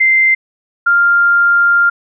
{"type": "tone pair in turn", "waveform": "sine", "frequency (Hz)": [2083, 1397.1], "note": ["C7", "F6"], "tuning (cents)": [-8, 0], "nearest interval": "perfect fifth", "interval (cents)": 692, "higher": "first", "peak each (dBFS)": -7, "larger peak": "neither", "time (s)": [[0, 0.35], [0.86, 1.9]], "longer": "second", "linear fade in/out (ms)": 10, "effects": []}